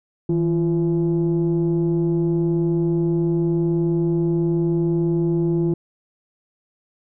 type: tone pair together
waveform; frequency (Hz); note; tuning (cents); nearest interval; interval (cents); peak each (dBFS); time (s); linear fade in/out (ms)
sine; 161.69 / 342.6; E3 / F4; -33 / -33; octave + minor second; 1300; -18; 0.29-5.74; 5
effects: tanh soft clip ceiling -13 dBFS